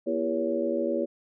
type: harmonic tone with a mistuned harmonic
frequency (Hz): 80.1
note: E2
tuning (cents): -49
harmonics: 3 / 4 / 5 / 6 / 7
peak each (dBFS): -32 / -30 / -32 / -34 / -29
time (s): 0.06-1.06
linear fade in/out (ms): 20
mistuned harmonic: 4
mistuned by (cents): +66
effects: none